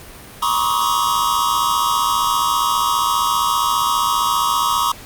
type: tone cluster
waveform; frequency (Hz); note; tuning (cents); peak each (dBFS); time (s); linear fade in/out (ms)
square; 957 / 1066 / 1141 / 1261; A#5 / C6 / C#6 / D#6; +45 / +32 / +50 / +23; -22; 0.42-4.92; 5
effects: pink hiss -38 dBFS RMS until 5.05 s + Opus 48 kbps